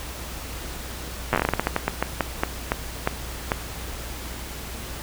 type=slowing click train; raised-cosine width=0.5 ms; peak=-5 dBFS; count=20; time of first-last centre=1.33-3.518 s; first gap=8 ms; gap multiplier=1.25; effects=added 60 Hz sine -36 dBFS peak until 5.02 s + pink hiss -36 dBFS RMS until 5.02 s